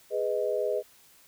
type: chord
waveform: sine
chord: G# minor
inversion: none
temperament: just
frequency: 415.3 / 498.4 / 623 Hz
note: G#4 / B4 / D#5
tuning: 0 / +16 / +2 cents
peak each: -30 dBFS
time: 0.1-0.83 s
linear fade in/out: 50 ms
effects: white hiss -58 dBFS RMS until 1.27 s